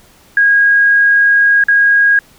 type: tone with dropouts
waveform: sine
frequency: 1638 Hz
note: G#6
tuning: 24 cents flat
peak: -6 dBFS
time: 0.37-2.19 s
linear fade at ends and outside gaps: 2 ms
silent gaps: 1.639-1.684 s
effects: pink hiss -46 dBFS RMS until 2.38 s